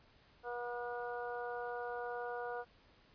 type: harmonic tone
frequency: 241.5 Hz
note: B3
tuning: 39 cents flat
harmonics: 2 / 3 / 4 / 5 / 6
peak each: -42 / -44 / -49 / -51 / -47 dBFS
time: 0.43-2.65 s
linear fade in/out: 50 ms
effects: pink hiss -66 dBFS RMS until 3.14 s + resampled to 11025 Hz